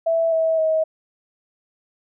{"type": "tone with pitch steps", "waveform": "sine", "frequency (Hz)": [659.3, 647.2, 635.4], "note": ["E5", "E5", "D#5"], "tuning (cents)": [0, -32, 36], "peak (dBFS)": -16, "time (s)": [0.06, 0.84], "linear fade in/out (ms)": 10, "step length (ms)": 260, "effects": []}